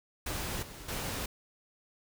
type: noise with level steps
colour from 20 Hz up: pink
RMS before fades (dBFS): -36 / -47 / -36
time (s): 0.26-1.26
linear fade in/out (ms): 5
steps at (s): 0.62 / 0.88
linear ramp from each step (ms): 10
effects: none